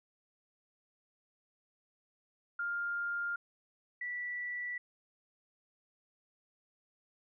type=tone pair in turn; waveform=sine; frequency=1403 / 1959.2 Hz; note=F6 / B6; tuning=+8 / -14 cents; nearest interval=tritone; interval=578 cents; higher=second; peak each=-33 / -36 dBFS; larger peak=first; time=2.59-3.36 / 4.01-4.78 s; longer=neither; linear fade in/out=5 ms; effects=none